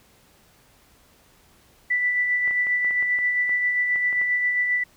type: tone with tremolo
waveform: sine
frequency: 1975.5 Hz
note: B6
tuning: in tune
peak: -18 dBFS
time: 1.9-4.84 s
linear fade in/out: 10 ms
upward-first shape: sine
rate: 7.5 Hz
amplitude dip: 35%
type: clicks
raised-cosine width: 0.5 ms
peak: -25 dBFS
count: 11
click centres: 2.477 / 2.51 / 2.669 / 2.847 / 2.909 / 3.026 / 3.188 / 3.494 / 3.959 / 4.128 / 4.215 s
effects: pink hiss -57 dBFS RMS until 4.96 s